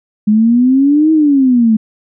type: exponential two-way sweep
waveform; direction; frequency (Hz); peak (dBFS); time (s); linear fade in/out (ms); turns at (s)
sine; up then down; 207.7 to 320.2 to 214; -6; 0.27-1.77; 10; 1.12
effects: none